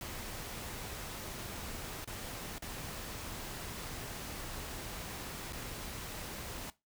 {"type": "noise with dropouts", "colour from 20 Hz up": "pink", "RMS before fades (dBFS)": -43, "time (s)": [0.01, 6.7], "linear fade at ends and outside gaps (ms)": 1, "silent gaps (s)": [[2.045, 2.075], [2.582, 2.622], [5.524, 5.531]], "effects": ["noise-tail reverb RT60 0.2 s tail -17 dB re dry"]}